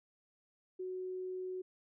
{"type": "tone", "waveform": "sine", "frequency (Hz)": 370, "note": "F#4", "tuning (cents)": 0, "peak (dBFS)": -38, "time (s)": [0.79, 1.62], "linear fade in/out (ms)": 10, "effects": []}